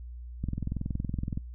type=click train; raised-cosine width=5 ms; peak=-19 dBFS; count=21; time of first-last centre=0.44-1.375 s; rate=21.4 Hz; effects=noise-tail reverb RT60 0.1 s tail -24 dB re dry + added 60 Hz sine -39 dBFS peak until 1.54 s